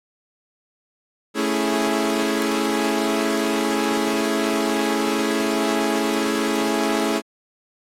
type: chord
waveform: sawtooth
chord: A major seventh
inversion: none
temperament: equal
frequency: 220 / 277.2 / 329.6 / 415.3 Hz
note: A3 / C#4 / E4 / G#4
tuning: 0 / 0 / 0 / 0 cents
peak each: -21 dBFS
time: 1.34-7.22 s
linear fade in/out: 50 ms
effects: low-pass 12000 Hz 12 dB/octave + AAC 64 kbps